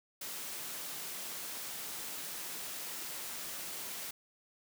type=high-pass noise; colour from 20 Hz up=white; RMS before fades=-42 dBFS; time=0.21-4.11 s; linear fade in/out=5 ms; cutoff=130 Hz; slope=12 dB/octave; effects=none